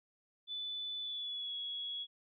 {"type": "tone with pitch glide", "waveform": "sine", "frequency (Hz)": [3490, 3348], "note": ["A7", "G#7"], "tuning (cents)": [-15, 13], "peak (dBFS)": -38, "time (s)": [0.47, 2.07], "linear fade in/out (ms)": 50, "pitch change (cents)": -72, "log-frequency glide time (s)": [1.01, 1.55], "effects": []}